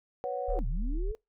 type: chord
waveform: sine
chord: B suspended second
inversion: none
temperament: equal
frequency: 493.9 / 554.4 / 740 Hz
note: B4 / C#5 / F#5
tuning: 0 / 0 / 0 cents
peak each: -35 dBFS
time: 0.24-0.59 s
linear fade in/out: 0 ms
type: tone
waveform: sine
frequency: 36.94 Hz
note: D1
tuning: 11 cents sharp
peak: -28 dBFS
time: 0.48-1.12 s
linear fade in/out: 10 ms
type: linear two-way sweep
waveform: sine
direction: down then up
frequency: 587.3 to 105.5 to 451.2 Hz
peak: -37 dBFS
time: 0.5-1.15 s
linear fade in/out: 0 ms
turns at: 0.66 s
effects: noise-tail reverb RT60 0.2 s tail -25 dB re dry + tanh soft clip ceiling -16 dBFS